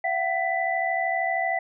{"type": "tone cluster", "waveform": "sine", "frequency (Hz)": [681, 754, 1989], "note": ["F5", "F#5", "B6"], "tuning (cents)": [-44, 32, 12], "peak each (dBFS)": -27, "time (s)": [0.04, 1.59], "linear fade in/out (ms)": 5, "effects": []}